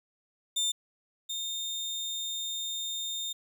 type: tone pair in turn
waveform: 30% pulse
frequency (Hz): 3600 / 3640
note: A7 / A#7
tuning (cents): +39 / -42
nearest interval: unison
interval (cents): 19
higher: second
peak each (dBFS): -24 / -30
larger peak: first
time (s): 0.56-0.72 / 1.29-3.33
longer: second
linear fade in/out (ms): 10
effects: none